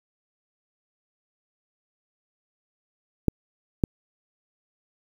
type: clicks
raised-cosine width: 3 ms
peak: -6 dBFS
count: 2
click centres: 3.283 / 3.838 s
effects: 7-bit